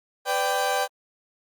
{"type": "chord", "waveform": "30% pulse", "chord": "G major", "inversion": "first", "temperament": "equal with one note detuned", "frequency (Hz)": [501.9, 587.3, 784], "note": ["B4", "D5", "G5"], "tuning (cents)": [28, 0, 0], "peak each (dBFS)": [-26, -26, -22], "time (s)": [0.25, 0.88], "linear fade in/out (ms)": 50, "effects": ["Opus 48 kbps"]}